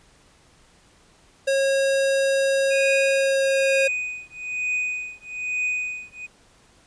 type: tone with pitch glide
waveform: square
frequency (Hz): 544 to 540.6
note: C#5 to C#5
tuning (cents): -33 to -44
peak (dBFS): -19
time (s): 1.47-3.88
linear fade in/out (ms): 10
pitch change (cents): -11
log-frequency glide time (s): 3.08-3.5
type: tone with tremolo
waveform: triangle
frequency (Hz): 2489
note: D#7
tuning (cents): 0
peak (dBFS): -19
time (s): 2.7-6.27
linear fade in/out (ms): 20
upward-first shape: triangle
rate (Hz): 1.1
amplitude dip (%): 100
effects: pink hiss -56 dBFS RMS until 6.86 s + resampled to 22050 Hz